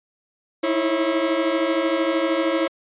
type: tone cluster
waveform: 40% pulse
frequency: 318.3 / 331.3 / 545 Hz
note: D#4 / E4 / C#5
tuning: +39 / +9 / -29 cents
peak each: -25 / -22 / -22 dBFS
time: 0.63-2.68 s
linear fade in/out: 10 ms
effects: resampled to 8000 Hz